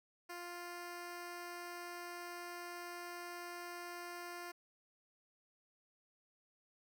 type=tone; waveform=10% pulse; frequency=349.8 Hz; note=F4; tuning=3 cents sharp; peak=-37 dBFS; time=0.29-4.52 s; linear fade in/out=10 ms; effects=none